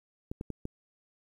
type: clicks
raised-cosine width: 3 ms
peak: -23 dBFS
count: 4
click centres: 0.315 / 0.411 / 0.503 / 0.654 s
effects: 10-bit